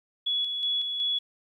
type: tone with tremolo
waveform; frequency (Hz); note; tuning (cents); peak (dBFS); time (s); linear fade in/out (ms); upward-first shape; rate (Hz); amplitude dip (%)
sine; 3385; G#7; +32; -24; 0.26-1.19; 10; square; 2.7; 40
effects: 11-bit